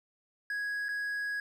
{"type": "tone with dropouts", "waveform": "triangle", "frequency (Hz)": 1661.2, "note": "G#6", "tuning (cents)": 0, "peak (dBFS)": -30, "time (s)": [0.5, 1.4], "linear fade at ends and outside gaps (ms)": 2, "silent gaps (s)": [0.885, 0.889], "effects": []}